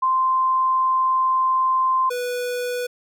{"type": "tone pair in turn", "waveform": ["sine", "square"], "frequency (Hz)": [1042, 491.8], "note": ["C6", "B4"], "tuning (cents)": [-7, -7], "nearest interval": "octave + minor second", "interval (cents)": 1300, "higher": "first", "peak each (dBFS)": [-16, -24], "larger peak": "first", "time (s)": [[0.02, 2.1], [2.1, 2.87]], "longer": "first", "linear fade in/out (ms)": 10, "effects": []}